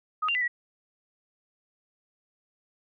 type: tone with pitch steps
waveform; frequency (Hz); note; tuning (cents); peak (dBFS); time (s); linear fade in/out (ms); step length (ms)
sine; 1252 / 2781 / 1998 / 1927; D#6 / F7 / B6 / B6; +10 / -8 / +20 / -43; -24; 0.22-0.48; 10; 65
effects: none